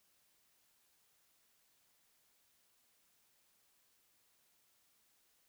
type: silence
effects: white hiss -74 dBFS RMS until 5.48 s